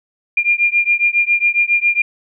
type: beating tone pair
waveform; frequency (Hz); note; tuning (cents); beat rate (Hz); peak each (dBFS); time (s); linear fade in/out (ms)
sine; 2400 / 2407.3; D7 / D7; +37 / +42; 7.3; -15; 0.37-2.02; 5
effects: none